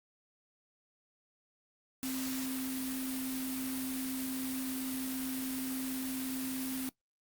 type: tone in noise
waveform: sine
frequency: 261.6 Hz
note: C4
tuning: in tune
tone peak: -35 dBFS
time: 2.03-6.89 s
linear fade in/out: 0 ms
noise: white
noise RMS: -41 dBFS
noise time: 2.03-6.89 s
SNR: +3 dB
effects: noise-tail reverb RT60 0.1 s tail -18 dB re dry + Opus 48 kbps